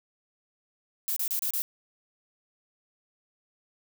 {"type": "noise bursts", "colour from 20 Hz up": "violet", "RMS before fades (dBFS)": -29, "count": 5, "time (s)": [1.08, 1.62], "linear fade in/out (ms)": 0, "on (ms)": 84, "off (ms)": 30, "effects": []}